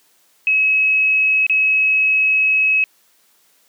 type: tone with dropouts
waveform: sine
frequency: 2565 Hz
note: E7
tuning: 48 cents flat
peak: -12 dBFS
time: 0.47-2.84 s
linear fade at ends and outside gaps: 1 ms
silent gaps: 1.466-1.497 s
effects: white hiss -57 dBFS RMS until 3.68 s + high-pass 200 Hz 12 dB/octave